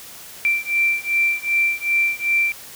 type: beating tone pair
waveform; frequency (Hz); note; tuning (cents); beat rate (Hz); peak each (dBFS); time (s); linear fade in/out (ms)
sine; 2349 / 2351.6; D7 / D7; 0 / +2; 2.6; -20 / -20; 0.45-2.52; 0
effects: white hiss -39 dBFS RMS until 2.75 s